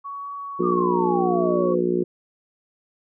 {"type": "tone with vibrato", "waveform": "sine", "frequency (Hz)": 1118, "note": "C#6", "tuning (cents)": 14, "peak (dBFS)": -30, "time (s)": [0.04, 1.75], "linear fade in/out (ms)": 20, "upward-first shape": "triangle", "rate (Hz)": 0.9, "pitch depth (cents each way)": 18}
{"type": "harmonic tone", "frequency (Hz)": 60, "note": "B1", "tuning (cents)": -49, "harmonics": [3, 4, 5, 6, 7, 8], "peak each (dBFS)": [-27, -28, -31, -21, -29, -32], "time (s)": [0.59, 2.04], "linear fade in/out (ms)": 10}
{"type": "exponential sweep", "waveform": "sine", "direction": "down", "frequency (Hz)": [1237, 482.3], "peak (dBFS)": -23, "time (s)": [0.62, 1.82], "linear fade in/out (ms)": 50}
{"effects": []}